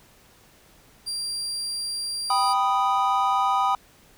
35% pulse tone, 4750 Hz, D8, 19 cents sharp, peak -26 dBFS, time 1.06-2.54 s, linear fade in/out 20 ms
triangle chord, G augmented, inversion none, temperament equal, 784 / 987.8 / 1244.5 Hz, G5 / B5 / D#6, 0 / 0 / 0 cents, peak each -22 dBFS, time 2.3-3.75 s, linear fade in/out 2 ms
effects pink hiss -55 dBFS RMS until 4.17 s

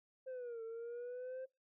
sine linear two-way sweep, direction down then up, 526 to 448.3 to 525 Hz, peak -40 dBFS, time 0.26-1.46 s, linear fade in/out 20 ms, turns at 0.63 s, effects noise-tail reverb RT60 0.2 s tail -22 dB re dry + tanh soft clip ceiling -42 dBFS

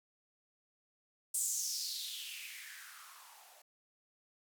violet noise with band-pass filter sweep, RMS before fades -42 dBFS, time 1.34-3.62 s, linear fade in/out 5 ms, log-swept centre 8400 to 630 Hz, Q 4.7, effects none

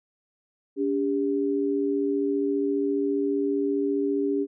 sine tone pair together, 284.8 / 399.7 Hz, C#4 / G4, +47 / +34 cents, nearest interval tritone, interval 587 cents, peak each -25 dBFS, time 0.76-4.47 s, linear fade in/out 50 ms, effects none

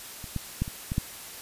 clicks, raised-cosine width 5 ms, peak -27 / -17 / -13 / -24 / -17 / -12 dBFS, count 6, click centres 0.242 / 0.363 / 0.62 / 0.679 / 0.919 / 0.981 s, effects white hiss -42 dBFS RMS until 1.41 s + resampled to 32000 Hz

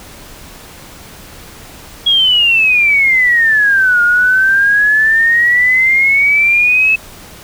sine exponential two-way sweep, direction down then up, 3326 to 1418 to 2611 Hz, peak -7 dBFS, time 2.06-6.96 s, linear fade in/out 10 ms, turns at 4.02 s, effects pink hiss -35 dBFS RMS until 7.43 s

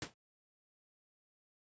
pink noise with exponential decay, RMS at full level -35 dBFS, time 0.02-0.14 s, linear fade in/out 2 ms, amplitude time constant 25 ms, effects high-pass 100 Hz 12 dB/octave + resampled to 16000 Hz

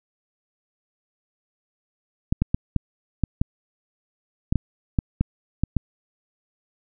clicks, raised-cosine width 5 ms, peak -7 dBFS, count 12, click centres 2.325 / 2.42 / 2.545 / 2.763 / 3.237 / 3.415 / 4.525 / 4.557 / 4.988 / 5.21 / 5.636 / 5.767 s, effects none

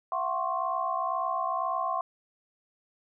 sine tone cluster, 673 / 741 / 1057 / 1119 Hz, E5 / F#5 / C6 / C#6, +36 / +2 / +17 / +16 cents, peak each -34 / -33 / -30 / -35 dBFS, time 0.12-2.01 s, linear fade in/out 2 ms, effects none

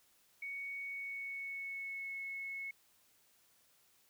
sine tone with pitch glide, 2230 to 2192 Hz, C#7 to C#7, +10 to -20 cents, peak -40 dBFS, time 0.42-2.71 s, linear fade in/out 5 ms, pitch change -30 cents, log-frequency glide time 0.82-2.18 s, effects white hiss -70 dBFS RMS until 4.09 s

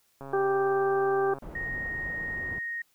click train, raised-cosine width 1 ms, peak -28 dBFS, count 162, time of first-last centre 0.21-1.385 s, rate 137 Hz
harmonic tone, 391.8 Hz, G4, 1 cent flat, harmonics 1 / 2 / 3 / 4, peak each -24 / -30 / -34 / -36 dBFS, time 0.33-1.34 s, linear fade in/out 5 ms
pink low-pass noise, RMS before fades -41 dBFS, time 1.42-2.59 s, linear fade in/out 5 ms, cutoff 820 Hz, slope 12 dB/octave
sine tone, 1864.7 Hz, A#6, in tune, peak -31 dBFS, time 1.55-2.82 s, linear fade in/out 5 ms
effects white hiss -68 dBFS RMS until 2.94 s

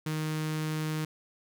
sawtooth tone with notch filter, 155.56 Hz, D#3, in tune, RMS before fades -32 dBFS, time 0.06-1.05 s, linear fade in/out 5 ms, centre 680 Hz, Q 1.6, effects none

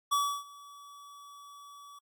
square tone with ADSR envelope, 1143 Hz, D6, 47 cents flat, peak -25 dBFS, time 0.11-1.99 s, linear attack 17 ms, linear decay 310 ms, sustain -24 dB, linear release 6 ms, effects AAC 64 kbps

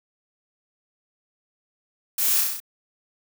blue noise with echo, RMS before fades -24 dBFS, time 2.18-2.41 s, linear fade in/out 5 ms, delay 32 ms, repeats 6, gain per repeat -2 dB, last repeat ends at 2.602 s, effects none

